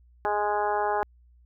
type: harmonic tone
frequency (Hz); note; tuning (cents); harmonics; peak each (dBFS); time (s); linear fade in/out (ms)
207.7; G#3; 0; 2 / 3 / 4 / 5 / 6 / 7 / 8; -30 / -32 / -26 / -33 / -37 / -37 / -39; 0.25-1.03; 0
effects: added 60 Hz sine -54 dBFS peak until 1.45 s